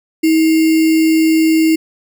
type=tone with sample-and-hold; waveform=sine; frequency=320 Hz; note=D#4; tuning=49 cents sharp; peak=-8 dBFS; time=0.23-1.76 s; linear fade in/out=10 ms; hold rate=2450 Hz; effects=none